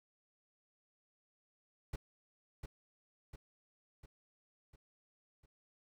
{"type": "noise with echo", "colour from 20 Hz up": "brown", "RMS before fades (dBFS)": -40, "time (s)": [1.93, 1.96], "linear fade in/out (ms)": 5, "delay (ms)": 700, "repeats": 5, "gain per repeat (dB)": -5, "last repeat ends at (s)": 5.46, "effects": []}